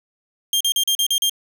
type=tone bursts; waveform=sawtooth; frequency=3200 Hz; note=G7; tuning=35 cents sharp; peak=-13 dBFS; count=7; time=0.53-1.296 s; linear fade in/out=2 ms; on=76 ms; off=39 ms; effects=none